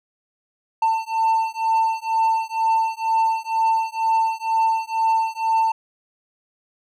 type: beating tone pair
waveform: triangle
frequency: 894 / 896.1 Hz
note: A5 / A5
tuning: +27 / +31 cents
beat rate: 2.1 Hz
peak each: -19 / -19 dBFS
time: 0.82-5.72 s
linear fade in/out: 5 ms
effects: none